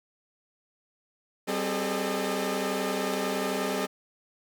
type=tone cluster; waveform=sawtooth; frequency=192.9 / 261.3 / 407.1 / 438.3 / 608 Hz; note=G3 / C4 / G#4 / A4 / D#5; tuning=-28 / -2 / -35 / -7 / -40 cents; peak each=-30 dBFS; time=1.47-3.87 s; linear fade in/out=20 ms; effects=none